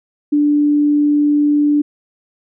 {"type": "tone", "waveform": "sine", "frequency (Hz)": 293.7, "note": "D4", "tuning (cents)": 0, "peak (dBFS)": -10, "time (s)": [0.32, 1.82], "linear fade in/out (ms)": 10, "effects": []}